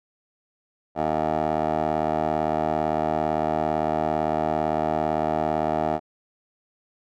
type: tone with band-pass filter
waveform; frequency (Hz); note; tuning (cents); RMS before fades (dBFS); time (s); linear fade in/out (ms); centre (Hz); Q
15% pulse; 77.78; D#2; 0; -24; 0.95-6; 50; 630; 3.2
effects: none